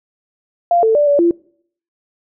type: tone with pitch steps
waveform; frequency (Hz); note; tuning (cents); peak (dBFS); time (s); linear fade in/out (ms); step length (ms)
sine; 693 / 444.6 / 587 / 574 / 341.6; F5 / A4 / D5 / D5 / F4; -14 / +18 / -1 / -40 / -38; -9; 0.71-1.31; 2; 120
effects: noise-tail reverb RT60 0.6 s tail -24 dB re dry